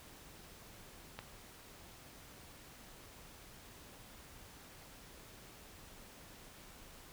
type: click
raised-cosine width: 0.3 ms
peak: -27 dBFS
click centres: 1.19 s
effects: pink hiss -56 dBFS RMS until 7.12 s